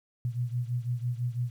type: beating tone pair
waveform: sine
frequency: 120 / 126 Hz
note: B2 / B2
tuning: -49 / +35 cents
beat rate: 6 Hz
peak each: -30 / -33 dBFS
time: 0.25-1.5 s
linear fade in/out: 0 ms
effects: 10-bit